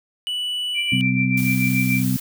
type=tone; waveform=triangle; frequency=2960 Hz; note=F#7; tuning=in tune; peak=-21 dBFS; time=0.27-1.01 s; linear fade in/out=0 ms
type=tone with tremolo; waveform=sine; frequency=2349 Hz; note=D7; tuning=in tune; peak=-19 dBFS; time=0.74-2.04 s; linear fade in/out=50 ms; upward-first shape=sine; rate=6.9 Hz; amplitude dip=70%
type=harmonic tone; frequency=63.8 Hz; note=C2; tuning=43 cents flat; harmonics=2 / 3 / 4; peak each=-22 / -22 / -22 dBFS; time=0.92-2.17 s; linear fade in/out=5 ms
type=noise; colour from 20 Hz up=blue; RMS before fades=-31 dBFS; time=1.37-2.2 s; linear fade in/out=5 ms
effects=none